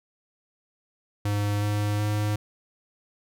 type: tone with pitch steps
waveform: square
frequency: 102.9 / 103.92 / 104.94 Hz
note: G#2 / G#2 / G#2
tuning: -16 / +2 / +18 cents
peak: -24 dBFS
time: 1.25-2.36 s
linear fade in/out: 5 ms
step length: 370 ms
effects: none